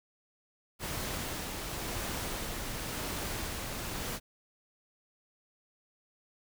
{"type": "noise with tremolo", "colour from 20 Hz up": "pink", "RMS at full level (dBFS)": -36, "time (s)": [0.79, 4.2], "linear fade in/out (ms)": 50, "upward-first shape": "sine", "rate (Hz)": 0.94, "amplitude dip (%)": 25, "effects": []}